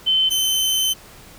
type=tone pair in turn; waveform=sine / sawtooth; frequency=3069 / 3069 Hz; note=G7 / G7; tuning=-37 / -37 cents; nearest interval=unison; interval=0 cents; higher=neither; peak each=-14 / -14 dBFS; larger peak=neither; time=0.06-0.3 / 0.3-0.94 s; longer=second; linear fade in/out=20 ms; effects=pink hiss -44 dBFS RMS until 1.38 s